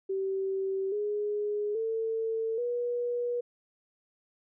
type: tone with pitch steps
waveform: sine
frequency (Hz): 385.8 / 415.9 / 448.3 / 483.3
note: G4 / G#4 / A4 / B4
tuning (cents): -28 / +2 / +32 / -38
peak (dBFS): -28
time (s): 0.09-3.41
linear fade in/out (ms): 10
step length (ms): 830
effects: none